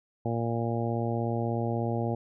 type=harmonic tone; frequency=116.54 Hz; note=A#2; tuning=in tune; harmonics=1 / 2 / 3 / 4 / 5 / 6 / 7; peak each=-30 / -33 / -35 / -36 / -37 / -38 / -38 dBFS; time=0.25-2.15 s; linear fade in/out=5 ms; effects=none